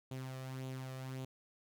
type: tone with flanger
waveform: sawtooth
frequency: 130.81 Hz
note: C3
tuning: in tune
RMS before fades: -44 dBFS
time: 0.11-1.25 s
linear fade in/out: 5 ms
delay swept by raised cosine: 0.28 to 1.68 ms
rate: 1.8 Hz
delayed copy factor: +0.5
effects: none